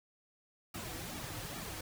pink noise with flanger, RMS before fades -43 dBFS, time 0.74-1.81 s, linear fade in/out 5 ms, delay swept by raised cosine 1.9 to 5 ms, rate 2.4 Hz, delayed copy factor -0.95, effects none

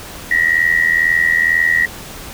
sine tone with amplitude modulation, 1910 Hz, A#6, 42 cents sharp, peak -7 dBFS, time 0.31-1.86 s, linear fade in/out 5 ms, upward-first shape sine, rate 82.1 Hz, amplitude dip 85%, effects pink hiss -32 dBFS RMS until 2.33 s

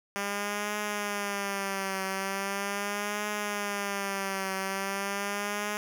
5% pulse tone with vibrato, 200 Hz, G3, 35 cents sharp, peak -19 dBFS, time 0.16-5.77 s, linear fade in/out 0 ms, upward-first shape triangle, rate 0.4 Hz, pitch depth 81 cents each way, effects none

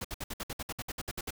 pink noise bursts, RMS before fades -37 dBFS, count 14, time 0.01-1.307 s, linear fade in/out 5 ms, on 36 ms, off 61 ms, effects none

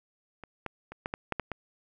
clicks, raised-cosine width 0.5 ms, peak -28 / -19 / -27 / -17 / -17 / -14 / -15 / -19 dBFS, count 8, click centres 0.437 / 0.663 / 0.92 / 1.059 / 1.139 / 1.323 / 1.397 / 1.517 s, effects none

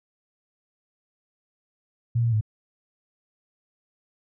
sine tone with pitch steps, 117.6 / 116.8 / 107.9 Hz, A#2 / A#2 / A2, +16 / +4 / -33 cents, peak -19 dBFS, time 2.15-2.411 s, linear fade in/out 10 ms, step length 87 ms, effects none

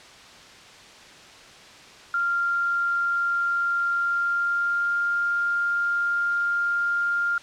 sine tone with pitch glide, 1391 to 1400.7 Hz, F6 to F6, -7 to +5 cents, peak -21 dBFS, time 2.14-7.38 s, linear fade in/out 2 ms, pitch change +12 cents, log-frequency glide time 4-4.99 s, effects white hiss -46 dBFS RMS until 7.42 s + low-pass 5000 Hz 12 dB/octave

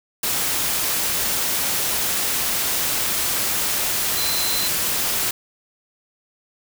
sine tone in noise, 4063 Hz, B7, 48 cents sharp, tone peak -25 dBFS, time 4.17-4.68 s, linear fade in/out 5 ms, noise white, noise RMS -22 dBFS, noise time 0.23-5.31 s, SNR -6 dB, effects none

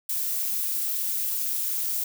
violet noise with amplitude modulation, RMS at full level -25 dBFS, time 0.09-2.04 s, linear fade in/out 5 ms, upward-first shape sine, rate 262 Hz, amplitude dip 55%, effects none

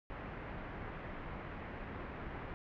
pink low-pass noise, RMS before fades -45 dBFS, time 0.1-2.54 s, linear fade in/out 0 ms, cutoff 2200 Hz, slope 24 dB/octave, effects none

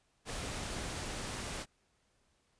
pink noise, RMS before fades -40 dBFS, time 0.25-1.66 s, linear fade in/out 50 ms, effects pink hiss -74 dBFS RMS until 2.59 s + resampled to 22050 Hz

